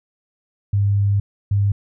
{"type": "tone pair in turn", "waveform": "sine", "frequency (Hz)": [100.7, 100.7], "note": ["G2", "G2"], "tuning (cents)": [47, 47], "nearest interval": "unison", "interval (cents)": 0, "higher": "neither", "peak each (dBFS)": -14, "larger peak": "neither", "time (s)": [[0.73, 1.2], [1.51, 1.72]], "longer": "first", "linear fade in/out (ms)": 5, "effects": []}